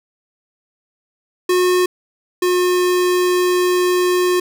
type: tone pair in turn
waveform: square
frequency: 362.5 / 360.4 Hz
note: F#4 / F#4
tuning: -35 / -45 cents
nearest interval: unison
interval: 10 cents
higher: first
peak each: -13 / -14 dBFS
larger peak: first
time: 1.49-1.86 / 2.42-4.4 s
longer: second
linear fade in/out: 5 ms
effects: none